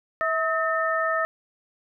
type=tone cluster; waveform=sine; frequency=648 / 1280 / 1808 Hz; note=E5 / D#6 / A6; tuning=-30 / +49 / +47 cents; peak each=-26 / -25 / -27 dBFS; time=0.21-1.25 s; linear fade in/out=0 ms; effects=none